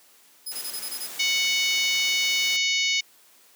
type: tone bursts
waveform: 5% pulse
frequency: 5060 Hz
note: D#8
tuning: 28 cents sharp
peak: -25 dBFS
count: 7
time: 0.46-1.069 s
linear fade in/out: 10 ms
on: 69 ms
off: 21 ms
type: noise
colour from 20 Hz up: white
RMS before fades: -38 dBFS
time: 0.51-2.57 s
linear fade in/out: 10 ms
type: harmonic tone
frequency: 740 Hz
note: F#5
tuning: in tune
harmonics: 3 / 4 / 5 / 6 / 7 / 8 / 9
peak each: -25 / -27 / -29 / -31 / -32 / -33 / -34 dBFS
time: 1.19-3.01 s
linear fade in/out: 10 ms
effects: white hiss -56 dBFS RMS until 3.55 s + high-pass 200 Hz 12 dB/octave